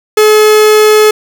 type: tone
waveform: 45% pulse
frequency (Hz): 427.7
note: A4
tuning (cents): -49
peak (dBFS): -3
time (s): 0.17-1.11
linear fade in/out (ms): 5
effects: none